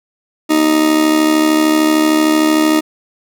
40% pulse tone with amplitude modulation, 311.1 Hz, D#4, in tune, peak -6 dBFS, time 0.49-2.81 s, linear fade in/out 20 ms, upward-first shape sine, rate 73.2 Hz, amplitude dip 60%, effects none

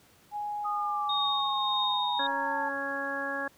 sine tone, 830.6 Hz, G#5, in tune, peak -31 dBFS, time 0.31-2.35 s, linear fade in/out 50 ms
sine linear sweep, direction down, 1244.5 to 874 Hz, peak -30 dBFS, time 0.64-2.7 s, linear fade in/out 20 ms
sine tone with tremolo, 3709 Hz, A#7, 9 cents flat, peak -27 dBFS, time 1.09-2.27 s, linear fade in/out 5 ms, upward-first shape triangle, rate 1.7 Hz, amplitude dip 45%
harmonic tone, 277.2 Hz, C#4, in tune, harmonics 1 / 2 / 3 / 4 / 5 / 6, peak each -40 / -37 / -40 / -39 / -42 / -33 dBFS, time 2.19-3.48 s, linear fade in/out 5 ms
effects pink hiss -60 dBFS RMS until 3.57 s + high-pass 80 Hz 12 dB/octave

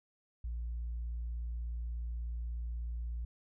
sine tone, 58.27 Hz, A#1, in tune, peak -34 dBFS, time 0.44-3.25 s, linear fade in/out 5 ms, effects tanh soft clip ceiling -33 dBFS

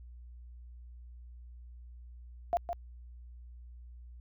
sine tone with echo, 693 Hz, F5, 14 cents flat, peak -25 dBFS, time 2.53-2.57 s, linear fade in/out 0 ms, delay 160 ms, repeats 1, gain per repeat -7 dB, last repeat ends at 2.73 s, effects added 60 Hz sine -47 dBFS peak until 4.2 s

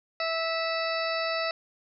harmonic tone, 655 Hz, E5, 11 cents flat, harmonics 1 / 2 / 3 / 4 / 6 / 7 / 8, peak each -30 / -33 / -35 / -36 / -38 / -38 / -39 dBFS, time 0.2-1.51 s, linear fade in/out 2 ms, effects none

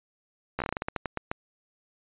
slowing click train, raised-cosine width 0.5 ms, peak -14 dBFS, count 14, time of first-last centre 0.59-1.315 s, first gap 13 ms, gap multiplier 1.22, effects resampled to 8000 Hz

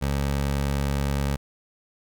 20% pulse tone, 69.9 Hz, C#2, 15 cents sharp, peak -18 dBFS, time 0.01-1.37 s, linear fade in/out 20 ms, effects none

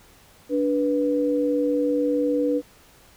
sine tone pair together, 291.2 / 490.1 Hz, D4 / B4, -15 / -13 cents, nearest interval major sixth, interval 902 cents, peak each -22 dBFS, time 0.49-2.62 s, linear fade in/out 50 ms, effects pink hiss -53 dBFS RMS until 3.16 s

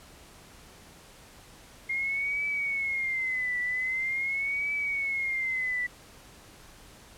sine tone with vibrato, 2126 Hz, C7, 27 cents sharp, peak -27 dBFS, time 1.89-5.87 s, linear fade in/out 10 ms, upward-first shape triangle, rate 0.44 Hz, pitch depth 140 cents each way, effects pink hiss -52 dBFS RMS until 7.17 s + low-pass 12000 Hz 12 dB/octave

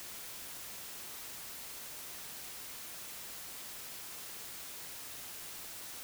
silence, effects white hiss -46 dBFS RMS until 6.03 s

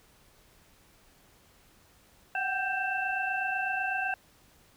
sine tone cluster, 738 / 766 / 1571 / 2672 Hz, F#5 / G5 / G6 / E7, -5 / -40 / +3 / +23 cents, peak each -37 / -34 / -31 / -35 dBFS, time 2.35-4.14 s, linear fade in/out 2 ms, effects pink hiss -61 dBFS RMS until 4.76 s

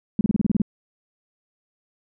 sine tone bursts, 207.7 Hz, G#3, in tune, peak -15 dBFS, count 9, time 0.19-0.618 s, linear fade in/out 2 ms, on 20 ms, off 31 ms, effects none

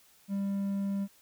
triangle tone, 198 Hz, G3, 18 cents sharp, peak -27 dBFS, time 0.28-1.08 s, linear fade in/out 50 ms, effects white hiss -62 dBFS RMS until 1.21 s

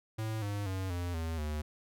square tone with pitch steps, 110 / 102.04 / 94.66 / 87.81 / 81.46 / 75.57 Hz, A2 / G#2 / F#2 / F2 / E2 / D#2, 0 / -30 / +40 / +10 / -20 / -50 cents, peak -34 dBFS, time 0.18-1.62 s, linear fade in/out 10 ms, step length 240 ms, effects none

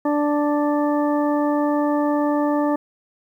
harmonic tone, 293.7 Hz, D4, in tune, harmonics 1 / 2 / 3 / 4 / 6, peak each -19 / -23 / -26 / -30 / -37 dBFS, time 0.05-2.76 s, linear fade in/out 5 ms, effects 9-bit

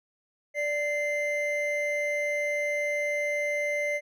triangle tone pair together, 587.3 / 2080 Hz, D5 / C7, 0 / -11 cents, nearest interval octave + minor seventh, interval 2189 cents, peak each -27 dBFS, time 0.54-4.01 s, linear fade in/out 50 ms, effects none

